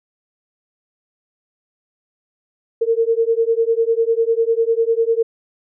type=beating tone pair; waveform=sine; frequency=452.5 / 462.5 Hz; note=A4 / A#4; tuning=+48 / -14 cents; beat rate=10 Hz; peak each=-17 dBFS; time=2.81-5.23 s; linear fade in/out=10 ms; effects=none